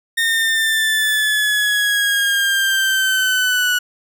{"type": "linear sweep", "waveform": "30% pulse", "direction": "down", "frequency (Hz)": [1836, 1468], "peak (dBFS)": -12, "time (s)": [0.17, 3.79], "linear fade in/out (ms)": 10, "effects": []}